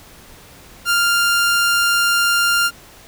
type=tone; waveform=sawtooth; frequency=1396.9 Hz; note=F6; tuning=in tune; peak=-10 dBFS; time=0.85-2.71 s; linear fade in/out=50 ms; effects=pink hiss -43 dBFS RMS until 3.07 s